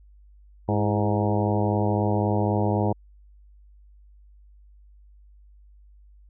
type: harmonic tone with a mistuned harmonic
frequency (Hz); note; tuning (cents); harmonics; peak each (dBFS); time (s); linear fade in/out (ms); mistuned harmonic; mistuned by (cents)
103.83; G#2; 0; 1 / 2 / 3 / 4 / 5 / 6 / 7 / 8 / 9; -24 / -27 / -29 / -30 / -31 / -32 / -32 / -33 / -34; 0.68-2.93; 10; 3; +64
effects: added 50 Hz sine -49 dBFS peak until 6.29 s